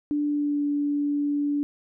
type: tone with pitch glide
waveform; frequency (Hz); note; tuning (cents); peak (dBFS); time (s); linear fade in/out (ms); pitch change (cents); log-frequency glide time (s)
sine; 293.7 to 289.5; D4 to D4; 0 to -25; -22; 0.11-1.63; 0; -25; 0.24-0.64
effects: none